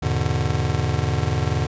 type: chord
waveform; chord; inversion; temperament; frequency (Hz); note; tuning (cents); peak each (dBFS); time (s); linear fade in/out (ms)
square; E dominant seventh; none; just; 82.41 / 103.01 / 123.61 / 148.33; E2 / G#2 / B2 / D3; 0 / -14 / +2 / +18; -26; 0.02-1.67; 10
effects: resampled to 16000 Hz